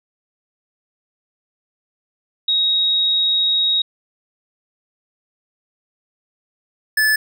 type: tone pair in turn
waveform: sine / square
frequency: 3783 / 1734.5 Hz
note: A#7 / A6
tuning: +25 / -25 cents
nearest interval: octave + major second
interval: 1350 cents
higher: first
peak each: -14 dBFS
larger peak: neither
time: 2.48-3.82 / 6.97-7.16 s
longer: first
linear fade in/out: 5 ms
effects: none